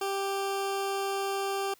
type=tone; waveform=20% pulse; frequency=392.9 Hz; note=G4; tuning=4 cents sharp; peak=-24 dBFS; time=0.01-1.74 s; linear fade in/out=5 ms; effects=white hiss -61 dBFS RMS until 1.79 s